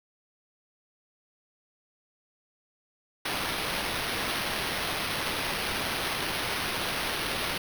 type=noise with sample-and-hold; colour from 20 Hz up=blue; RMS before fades=-31 dBFS; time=3.25-7.58 s; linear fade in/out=5 ms; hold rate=7350 Hz; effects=none